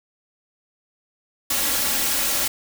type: noise with comb filter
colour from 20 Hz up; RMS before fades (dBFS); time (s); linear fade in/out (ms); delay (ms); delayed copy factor
white; -22; 1.5-2.48; 5; 3.6; +0.65
effects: none